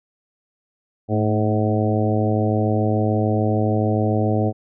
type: harmonic tone with a mistuned harmonic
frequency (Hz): 106.9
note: A2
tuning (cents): -49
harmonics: 1 / 2 / 3 / 4 / 5 / 6 / 7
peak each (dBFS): -20 / -23 / -25 / -26 / -27 / -28 / -28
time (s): 1.08-4.53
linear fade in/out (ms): 50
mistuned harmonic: 2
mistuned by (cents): +44
effects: none